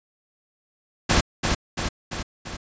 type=noise with echo; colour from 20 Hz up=pink; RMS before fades=-18 dBFS; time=1.09-1.21 s; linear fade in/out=10 ms; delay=340 ms; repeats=4; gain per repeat=-4 dB; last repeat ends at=2.57 s; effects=resampled to 16000 Hz